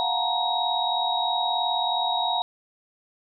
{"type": "tone cluster", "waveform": "sine", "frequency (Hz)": [702, 741, 880, 943, 3800], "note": ["F5", "F#5", "A5", "A#5", "A#7"], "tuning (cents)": [9, 2, 0, 20, 33], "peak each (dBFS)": [-29, -29, -31, -28, -27], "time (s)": [0, 2.42], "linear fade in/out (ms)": 0, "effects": []}